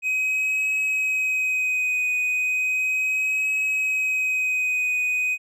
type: tone with vibrato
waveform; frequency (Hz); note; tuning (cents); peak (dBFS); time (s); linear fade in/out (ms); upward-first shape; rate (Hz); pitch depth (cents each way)
triangle; 2522; D#7; +23; -19; 0.02-5.38; 50; triangle; 0.35; 22
effects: none